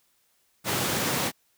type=high-pass noise; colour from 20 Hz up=pink; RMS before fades=-27 dBFS; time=0.64-1.32 s; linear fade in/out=50 ms; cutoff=110 Hz; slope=24 dB/octave; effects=white hiss -68 dBFS RMS until 1.57 s